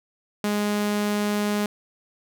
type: tone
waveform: sawtooth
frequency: 207.4 Hz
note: G#3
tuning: 2 cents flat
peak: -18 dBFS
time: 0.44-1.66 s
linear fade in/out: 2 ms
effects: none